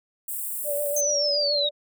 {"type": "high-pass noise", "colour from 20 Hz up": "white", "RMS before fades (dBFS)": -31, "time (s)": [0.28, 1.01], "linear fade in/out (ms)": 5, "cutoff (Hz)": 7800, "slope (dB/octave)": 96}
{"type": "tone with vibrato", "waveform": "sine", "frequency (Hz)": 580, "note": "D5", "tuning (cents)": -22, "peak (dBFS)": -25, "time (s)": [0.64, 1.71], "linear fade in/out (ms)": 50, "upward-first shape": "sine", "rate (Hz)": 7, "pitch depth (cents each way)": 30}
{"type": "linear sweep", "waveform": "sine", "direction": "down", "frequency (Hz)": [6350, 3729], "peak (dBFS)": -22, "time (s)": [0.96, 1.69], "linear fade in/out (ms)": 5}
{"effects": []}